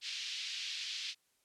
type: band-pass noise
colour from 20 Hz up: pink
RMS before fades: -41 dBFS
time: 0.01-1.15 s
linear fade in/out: 50 ms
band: 2700 to 5100 Hz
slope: 24 dB/octave
effects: white hiss -75 dBFS RMS until 1.44 s + low-pass 12000 Hz 12 dB/octave

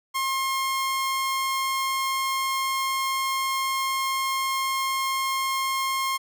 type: tone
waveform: sawtooth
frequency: 1069 Hz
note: C6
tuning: 37 cents sharp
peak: -20 dBFS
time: 0.14-6.18 s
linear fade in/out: 20 ms
effects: none

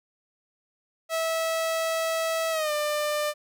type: tone with pitch glide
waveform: sawtooth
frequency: 651 to 597 Hz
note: E5 to D5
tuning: -22 to +28 cents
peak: -21 dBFS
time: 1.09-3.34 s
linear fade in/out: 50 ms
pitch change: -150 cents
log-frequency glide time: 2.51-2.72 s
effects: none

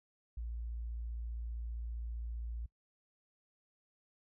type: tone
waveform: sine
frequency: 57.6 Hz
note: A#1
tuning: 20 cents flat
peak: -38 dBFS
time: 0.37-2.66 s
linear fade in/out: 5 ms
effects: noise-tail reverb RT60 0.1 s tail -22 dB re dry

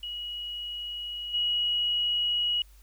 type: tone with level steps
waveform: sine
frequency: 2908 Hz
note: F#7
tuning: 31 cents flat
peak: -33 / -24 dBFS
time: 0.03-2.62 s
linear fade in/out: 2 ms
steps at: 1.33 s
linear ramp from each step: 20 ms
effects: added 50 Hz sine -51 dBFS peak until 2.82 s + white hiss -62 dBFS RMS until 2.82 s

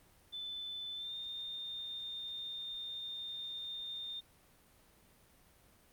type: tone with pitch glide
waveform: sine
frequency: 3515 to 3631 Hz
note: A7 to A#7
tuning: -2 to -46 cents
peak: -40 dBFS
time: 0.32-4.21 s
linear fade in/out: 20 ms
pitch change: +56 cents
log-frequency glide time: 0.96-1.14 s
effects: pink hiss -65 dBFS RMS until 5.92 s + Opus 32 kbps

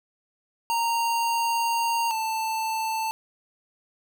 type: tone pair in turn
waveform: square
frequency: 927 / 886.4 Hz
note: A#5 / A5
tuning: -10 / +13 cents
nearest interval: minor second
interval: 77 cents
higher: first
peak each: -23 / -26 dBFS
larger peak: first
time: 0.7-2.11 / 2.11-3.11 s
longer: first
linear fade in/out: 0 ms
effects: none

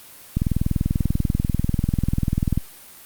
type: click train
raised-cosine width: 5 ms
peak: -7 dBFS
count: 46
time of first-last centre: 0.37-2.576 s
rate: 20.4 Hz
effects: white hiss -44 dBFS RMS until 3.05 s + Opus 32 kbps

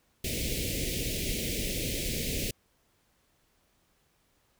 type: band-stop noise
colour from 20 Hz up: pink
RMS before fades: -32 dBFS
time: 0.24-2.51 s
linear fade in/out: 5 ms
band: 570 to 2100 Hz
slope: 48 dB/octave
effects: pink hiss -70 dBFS RMS until 4.59 s

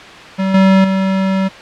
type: tone with level steps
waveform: square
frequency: 191.5 Hz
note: G3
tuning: 40 cents flat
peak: -14 / -7 / -13 dBFS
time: 0.38-1.49 s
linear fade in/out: 20 ms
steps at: 0.54 / 0.84 s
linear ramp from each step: 5 ms
effects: white hiss -33 dBFS RMS until 1.61 s + low-pass 3000 Hz 12 dB/octave

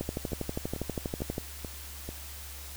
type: two click trains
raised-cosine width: 2 ms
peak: -18 / -24 dBFS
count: 18 / 5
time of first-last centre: 0.01-1.381 / 0.32-2.09 s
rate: 12.4 / 2.26 Hz
effects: added 70 Hz sine -44 dBFS peak until 2.76 s + white hiss -45 dBFS RMS until 2.76 s

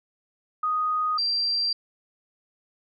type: tone pair in turn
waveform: sine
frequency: 1244.5 / 4718 Hz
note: D#6 / D8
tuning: 0 / +7 cents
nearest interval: octave + major seventh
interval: 2307 cents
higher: second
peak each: -22 / -22 dBFS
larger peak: neither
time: 0.63-1.18 / 1.18-1.73 s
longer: neither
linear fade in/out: 5 ms
effects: none

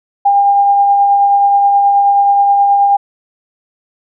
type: tone with tremolo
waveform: sine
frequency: 803 Hz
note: G5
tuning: 41 cents sharp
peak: -5 dBFS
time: 0.25-2.97 s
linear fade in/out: 10 ms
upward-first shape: triangle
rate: 9.4 Hz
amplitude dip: 30%
effects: none

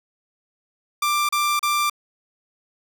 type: tone bursts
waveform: sawtooth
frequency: 1182 Hz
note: D6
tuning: 11 cents sharp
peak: -15 dBFS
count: 3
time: 1.02-1.898 s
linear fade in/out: 5 ms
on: 270 ms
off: 34 ms
effects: none

